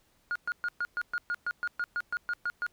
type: tone bursts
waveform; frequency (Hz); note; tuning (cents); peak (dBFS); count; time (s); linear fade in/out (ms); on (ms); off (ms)
sine; 1430; F6; +41; -26; 15; 0.31-2.665; 0; 45; 120
effects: tanh soft clip ceiling -26 dBFS + pink hiss -68 dBFS RMS until 2.72 s